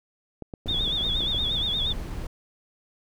clicks, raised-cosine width 2 ms, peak -22 dBFS, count 12, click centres 0.423 / 0.538 / 0.659 / 0.711 / 0.745 / 0.809 / 0.877 / 1.009 / 1.066 / 1.206 / 1.236 / 1.346 s
brown noise, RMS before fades -32 dBFS, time 0.66-2.27 s, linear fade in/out 5 ms
sine tone with vibrato, 3520 Hz, A7, in tune, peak -24 dBFS, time 0.68-1.93 s, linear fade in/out 10 ms, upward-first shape sine, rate 8.5 Hz, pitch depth 93 cents each way
effects none

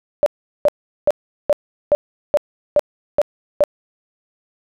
sine tone bursts, 587.3 Hz, D5, in tune, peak -9 dBFS, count 9, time 0.23-3.638 s, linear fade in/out 0 ms, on 32 ms, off 390 ms, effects none

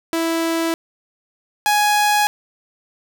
sawtooth tone pair in turn, 329.6 / 833.4 Hz, E4 / G#5, 0 / +6 cents, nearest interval octave + major third, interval 1606 cents, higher second, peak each -14 / -10 dBFS, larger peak second, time 0.13-0.74 / 1.66-2.27 s, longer neither, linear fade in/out 0 ms, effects none

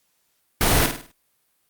pink noise with echo, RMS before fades -18 dBFS, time 0.61-0.86 s, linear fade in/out 0 ms, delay 51 ms, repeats 5, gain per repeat -7 dB, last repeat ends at 1.115 s, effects white hiss -68 dBFS RMS until 1.69 s + Opus 48 kbps

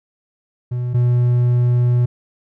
triangle tone pair in turn, 123 / 122.15 Hz, B2 / B2, -7 / -19 cents, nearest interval unison, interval 12 cents, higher first, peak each -17 / -10 dBFS, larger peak second, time 0.71-0.94 / 0.94-2.06 s, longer second, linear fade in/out 10 ms, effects none

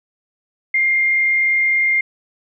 sine tone with frequency modulation, 2113 Hz, C7, 16 cents sharp, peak -13 dBFS, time 0.74-2.01 s, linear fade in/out 5 ms, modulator 43.4 Hz, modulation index 0.34, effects none

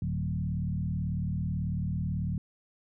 sine tone with frequency modulation, 129.9 Hz, C3, 12 cents flat, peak -28 dBFS, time 0.02-2.38 s, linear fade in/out 2 ms, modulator 38.2 Hz, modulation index 1.6, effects none

